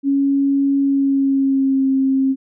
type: tone with pitch glide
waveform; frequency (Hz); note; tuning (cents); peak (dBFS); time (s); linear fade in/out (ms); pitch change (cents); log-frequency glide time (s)
sine; 277.2 to 267.4; C#4 to C4; 0 to +38; -13; 0.03-2.36; 50; -62; 0.8-1.89
effects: none